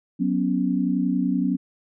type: chord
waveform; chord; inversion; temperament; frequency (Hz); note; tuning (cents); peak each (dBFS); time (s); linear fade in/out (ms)
sine; F# suspended fourth; none; just; 185 / 246.7 / 277.5; F#3 / B3 / C#4; 0 / -2 / +2; -24; 0.19-1.57; 20
effects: none